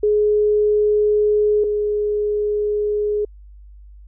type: tone pair in turn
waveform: sine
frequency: 420 / 418 Hz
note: G#4 / G#4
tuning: +19 / +11 cents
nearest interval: unison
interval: 8 cents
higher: first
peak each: -13 / -17 dBFS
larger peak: first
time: 0.03-1.64 / 1.64-3.25 s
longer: neither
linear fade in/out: 5 ms
effects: added 50 Hz sine -39 dBFS peak until 4.07 s